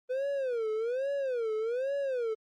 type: tone with vibrato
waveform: triangle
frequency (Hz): 493.9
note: B4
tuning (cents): 0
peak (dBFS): -27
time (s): 0.09-2.35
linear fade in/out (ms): 20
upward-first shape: sine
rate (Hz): 1.2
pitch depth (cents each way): 230
effects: Opus 24 kbps